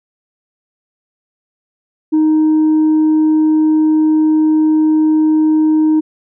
sine tone, 311.1 Hz, D#4, in tune, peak -6 dBFS, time 2.12-6.01 s, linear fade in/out 20 ms, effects tanh soft clip ceiling -7 dBFS

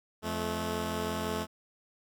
10% pulse tone pair together, 85.9 / 216.5 Hz, F2 / A3, -28 / -28 cents, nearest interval octave + major third, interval 1600 cents, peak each -27 / -25 dBFS, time 0.22-1.47 s, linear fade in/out 50 ms, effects none

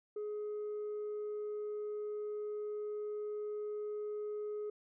sine tone, 419.9 Hz, G#4, 19 cents sharp, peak -35 dBFS, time 0.16-4.7 s, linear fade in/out 5 ms, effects tanh soft clip ceiling -36 dBFS

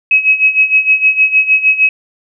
sine tone with tremolo, 2557 Hz, D#7, 47 cents sharp, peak -4 dBFS, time 0.11-1.89 s, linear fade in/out 2 ms, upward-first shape sine, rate 6.5 Hz, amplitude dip 80%, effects none

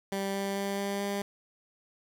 15% pulse tone with pitch steps, 196 / 197.14 / 198.28 / 199.43 / 200.6 Hz, G3 / G3 / G3 / G3 / G3, 0 / +10 / +20 / +30 / +40 cents, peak -24 dBFS, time 0.12-1.22 s, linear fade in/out 2 ms, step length 220 ms, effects none

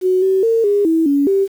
sine tone with pitch steps, 370.1 / 381.3 / 455.4 / 407.4 / 324.7 / 282.7 / 391 Hz, F#4 / G4 / A#4 / G#4 / E4 / C#4 / G4, 0 / -48 / -40 / -33 / -26 / +34 / -4 cents, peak -11 dBFS, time 0.01-1.48 s, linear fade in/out 50 ms, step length 210 ms, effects 7-bit

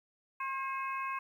harmonic tone with a mistuned harmonic, 537 Hz, C5, 45 cents sharp, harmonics 2 / 3 / 4 / 5, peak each -35 / -44 / -46 / -42 dBFS, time 0.4-1.19 s, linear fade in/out 5 ms, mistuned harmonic 5, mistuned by -78 cents, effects 11-bit

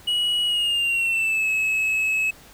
triangle tone with pitch glide, 2914 to 2581 Hz, F#7 to E7, -27 to -37 cents, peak -18 dBFS, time 0.07-2.31 s, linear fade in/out 10 ms, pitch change -210 cents, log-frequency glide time 0.46-1.49 s, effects pink hiss -48 dBFS RMS until 2.53 s

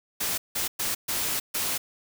white noise bursts at uneven times, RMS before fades -28 dBFS, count 5, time 0.2-0.38 / 0.55-0.68 / 0.79-0.95 / 1.08-1.4 / 1.54-1.78 s, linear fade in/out 10 ms, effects none

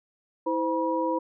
sine tone cluster, 325.2 / 515 / 965 Hz, E4 / C5 / B5, -23 / -28 / -40 cents, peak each -28 dBFS, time 0.46-1.19 s, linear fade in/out 10 ms, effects none

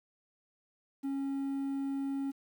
triangle tone with quantisation, 274.6 Hz, C#4, 16 cents flat, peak -30 dBFS, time 1.03-2.32 s, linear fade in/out 20 ms, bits 10, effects none

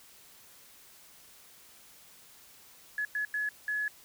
sine tone bursts at uneven times, 1698 Hz, G#6, 38 cents sharp, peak -29 dBFS, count 4, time 2.98-3.05 / 3.15-3.25 / 3.34-3.49 / 3.68-3.88 s, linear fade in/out 2 ms, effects white hiss -56 dBFS RMS until 4.04 s

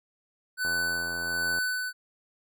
square tone with tremolo, 1500 Hz, F#6, 23 cents sharp, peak -26 dBFS, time 0.57-1.93 s, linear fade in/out 50 ms, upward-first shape sine, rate 1.3 Hz, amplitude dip 45%
click train, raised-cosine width 1 ms, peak -26 dBFS, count 81, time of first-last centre 0.65-1.586 s, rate 85.5 Hz
effects none

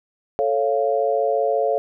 sine chord, A augmented, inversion none, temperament equal with one note detuned, 440 / 554.4 / 693.6 Hz, A4 / C#5 / E#5, 0 / 0 / -12 cents, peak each -22 / -21 / -22 dBFS, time 0.39-1.78 s, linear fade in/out 0 ms, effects none

